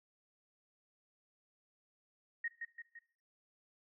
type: tone with echo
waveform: sine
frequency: 1864.7 Hz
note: A#6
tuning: in tune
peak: -35 dBFS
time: 2.44-2.48 s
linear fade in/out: 5 ms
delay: 170 ms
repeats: 3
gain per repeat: -5 dB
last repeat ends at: 2.99 s
effects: noise-tail reverb RT60 0.5 s tail -18 dB re dry